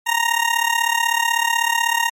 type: tone with amplitude modulation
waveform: 20% pulse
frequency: 932.3 Hz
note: A#5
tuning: in tune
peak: -8 dBFS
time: 0.06-2.1 s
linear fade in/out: 20 ms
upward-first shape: sine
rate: 36.1 Hz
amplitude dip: 80%
effects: MP3 64 kbps